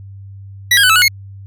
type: tone with pitch steps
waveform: 25% pulse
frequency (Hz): 1949 / 1627 / 1501 / 1309 / 1465 / 2167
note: B6 / G#6 / F#6 / E6 / F#6 / C#7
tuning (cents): -23 / -36 / +24 / -13 / -18 / -40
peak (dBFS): -4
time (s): 0.71-1.082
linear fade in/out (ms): 5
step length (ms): 62
effects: added 98 Hz sine -31 dBFS peak until 1.46 s

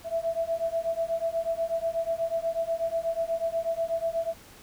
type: beating tone pair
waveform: sine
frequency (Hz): 659.3 / 667.5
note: E5 / E5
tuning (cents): 0 / +22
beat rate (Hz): 8.2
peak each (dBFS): -29 / -29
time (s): 0.04-4.34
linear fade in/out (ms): 50
effects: pink hiss -51 dBFS RMS until 4.62 s

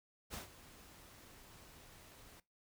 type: noise with ADSR envelope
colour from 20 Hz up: pink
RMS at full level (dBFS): -44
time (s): 0.3-2.4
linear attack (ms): 41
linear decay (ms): 130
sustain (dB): -15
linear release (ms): 3
effects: noise-tail reverb RT60 0.2 s tail -20 dB re dry

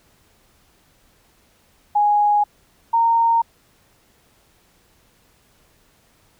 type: tone pair in turn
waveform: sine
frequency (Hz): 829 / 922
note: G#5 / A#5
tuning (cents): -3 / -19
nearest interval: major second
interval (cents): 184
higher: second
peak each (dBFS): -13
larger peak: neither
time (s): 1.95-2.44 / 2.93-3.42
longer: neither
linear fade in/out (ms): 10
effects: pink hiss -58 dBFS RMS until 6.39 s

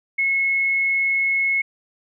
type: tone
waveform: sine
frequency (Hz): 2181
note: C#7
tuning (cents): -29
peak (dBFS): -17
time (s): 0.18-1.62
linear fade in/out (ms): 10
effects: none

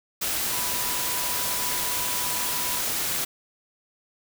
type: tone in noise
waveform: sine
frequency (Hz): 986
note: B5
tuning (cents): -3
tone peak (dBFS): -36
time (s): 0.52-2.82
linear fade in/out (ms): 10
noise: white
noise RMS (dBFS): -27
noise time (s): 0.21-3.25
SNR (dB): -12
effects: none

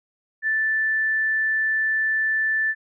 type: tone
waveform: sine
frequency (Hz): 1760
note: A6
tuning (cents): 0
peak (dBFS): -19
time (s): 0.42-2.75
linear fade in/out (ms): 50
effects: none

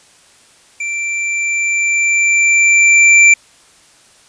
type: tone with level ramp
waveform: square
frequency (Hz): 2349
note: D7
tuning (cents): 0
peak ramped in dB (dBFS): -19 to -4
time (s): 0.8-3.34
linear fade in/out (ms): 5
effects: white hiss -47 dBFS RMS until 4.28 s + resampled to 22050 Hz

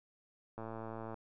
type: click train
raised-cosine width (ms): 1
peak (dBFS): -30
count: 64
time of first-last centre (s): 0.58-1.143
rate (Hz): 112
effects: none

